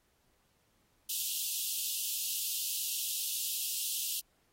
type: high-pass noise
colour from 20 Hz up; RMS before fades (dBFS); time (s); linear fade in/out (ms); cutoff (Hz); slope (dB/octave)
white; -35; 1.09-4.2; 5; 2700; 96
effects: pink hiss -73 dBFS RMS until 4.52 s + AAC 48 kbps